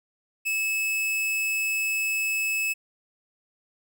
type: tone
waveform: 45% pulse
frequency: 2600 Hz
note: E7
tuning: 24 cents flat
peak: -24 dBFS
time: 0.45-2.74 s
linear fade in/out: 20 ms
effects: none